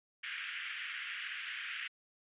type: band-pass noise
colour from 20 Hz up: pink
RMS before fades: -42 dBFS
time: 0.23-1.88 s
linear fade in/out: 10 ms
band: 1500 to 3200 Hz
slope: 48 dB/octave
effects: resampled to 8000 Hz